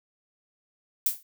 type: noise with exponential decay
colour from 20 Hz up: violet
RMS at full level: -20 dBFS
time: 1.06-1.23 s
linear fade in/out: 2 ms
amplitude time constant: 36 ms
effects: none